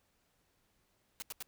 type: noise bursts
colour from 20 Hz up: white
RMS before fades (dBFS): -42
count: 3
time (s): 1.2-1.425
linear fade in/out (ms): 0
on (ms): 21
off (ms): 81
effects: pink hiss -75 dBFS RMS until 1.47 s